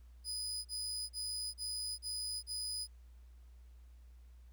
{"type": "tone bursts", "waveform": "30% pulse", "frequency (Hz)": 4978, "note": "D#8", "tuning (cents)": 0, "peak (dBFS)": -35, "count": 6, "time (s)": [0.24, 2.875], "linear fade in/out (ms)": 50, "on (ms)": 410, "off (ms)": 35, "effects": ["added 60 Hz sine -54 dBFS peak until 4.52 s", "pink hiss -75 dBFS RMS until 4.52 s"]}